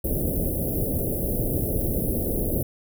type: band-stop noise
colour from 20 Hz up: pink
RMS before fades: -25 dBFS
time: 0.04-2.63 s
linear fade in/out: 5 ms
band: 600 to 11000 Hz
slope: 48 dB/octave
effects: none